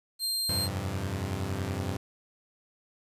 sawtooth tone, 4180 Hz, C8, 2 cents flat, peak -25 dBFS, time 0.19-0.69 s, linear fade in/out 50 ms
sawtooth chord, F suspended second, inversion none, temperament equal, 87.31 / 98 / 130.81 Hz, F2 / G2 / C3, 0 / 0 / 0 cents, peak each -31 / -29 / -34 dBFS, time 0.49-1.97 s, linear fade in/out 5 ms
effects resampled to 32000 Hz + 10-bit

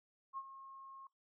sine tone with ADSR envelope, 1079 Hz, C#6, 47 cents flat, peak -39 dBFS, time 0.33-1.07 s, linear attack 44 ms, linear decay 50 ms, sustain -12 dB, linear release 3 ms, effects noise-tail reverb RT60 0.2 s tail -22 dB re dry

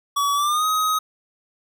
square tone with pitch glide, 1137 to 1261.6 Hz, C#6 to D#6, +44 to +24 cents, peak -19 dBFS, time 0.16-0.99 s, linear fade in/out 10 ms, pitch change +180 cents, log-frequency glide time 0.34-0.66 s, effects 10-bit

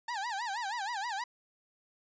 30% pulse tone with vibrato, 870 Hz, A5, 20 cents flat, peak -31 dBFS, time 0.08-1.24 s, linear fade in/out 5 ms, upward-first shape sine, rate 6.3 Hz, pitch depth 210 cents each way, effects resampled to 16000 Hz

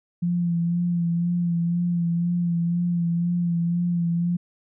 sine tone with vibrato, 172.1 Hz, F3, 25 cents flat, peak -20 dBFS, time 0.22-4.37 s, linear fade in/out 10 ms, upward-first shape sine, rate 2 Hz, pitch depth 30 cents each way, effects none

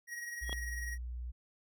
square tone with tremolo, 1895 Hz, A#6, 28 cents sharp, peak -39 dBFS, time 0.07-0.98 s, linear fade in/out 50 ms, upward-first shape sine, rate 20 Hz, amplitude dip 45%
sine tone, 60.6 Hz, B1, 32 cents flat, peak -38 dBFS, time 0.41-1.32 s, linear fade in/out 20 ms
triangle tone with exponential growth, 3300 Hz, G#7, 12 cents flat, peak -33 dBFS, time 0.42-0.53 s, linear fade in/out 0 ms, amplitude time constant 22 ms
clicks, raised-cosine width 1 ms, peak -30 dBFS, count 2, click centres 0.495 / 0.528 s
effects none

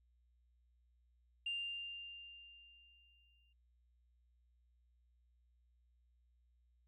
sine tone with exponential decay, 2794 Hz, F7, in tune, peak -36 dBFS, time 1.46-3.53 s, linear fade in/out 5 ms, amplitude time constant 450 ms, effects tanh soft clip ceiling -32 dBFS + added 60 Hz sine -70 dBFS peak until 6.87 s

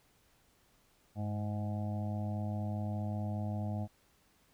harmonic tone with a mistuned harmonic, 105 Hz, G#2, 19 cents sharp, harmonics 1 / 2 / 3 / 5 / 6 / 7 / 8, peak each -35 / -39 / -49 / -53 / -47 / -48 / -54 dBFS, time 1.15-3.88 s, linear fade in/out 50 ms, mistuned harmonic 1, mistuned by -51 cents, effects pink hiss -69 dBFS RMS until 4.53 s

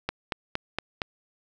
click train, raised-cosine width 0.3 ms, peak -11 dBFS, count 5, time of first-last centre 0.09-1.018 s, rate 4.31 Hz, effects none

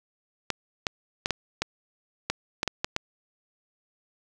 clicks, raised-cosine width 0.2 ms, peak -8 dBFS, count 10, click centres 0.503 / 0.868 / 1.259 / 1.307 / 1.62 / 2.3 / 2.631 / 2.677 / 2.845 / 2.964 s, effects none

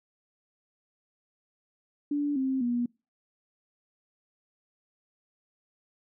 sine tone with pitch steps, 290 / 264.4 / 241.1 Hz, D4 / C4 / B3, -22 / +18 / -41 cents, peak -25 dBFS, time 2.11-2.86 s, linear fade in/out 5 ms, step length 250 ms, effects noise-tail reverb RT60 0.3 s tail -26 dB re dry

